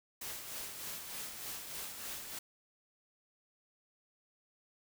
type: noise with tremolo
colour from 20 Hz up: white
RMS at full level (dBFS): -42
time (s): 0.21-2.39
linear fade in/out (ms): 5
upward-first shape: sine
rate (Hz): 3.3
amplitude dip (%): 45
effects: none